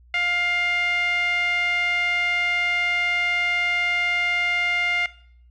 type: tone with low-pass filter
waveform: 5% pulse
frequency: 704 Hz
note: F5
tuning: 14 cents sharp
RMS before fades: -23 dBFS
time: 0.14-5.06 s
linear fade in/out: 2 ms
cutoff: 2300 Hz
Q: 5.2
effects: noise-tail reverb RT60 0.6 s tail -18 dB re dry + added 60 Hz sine -49 dBFS peak until 5.5 s